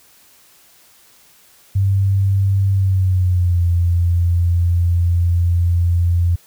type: tone with pitch glide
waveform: sine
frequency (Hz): 97.7 to 86.54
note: G2 to F2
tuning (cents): -5 to -15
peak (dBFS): -12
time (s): 1.75-6.36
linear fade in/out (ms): 10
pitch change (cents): -210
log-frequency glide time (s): 2.71-3.63
effects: white hiss -50 dBFS RMS until 6.46 s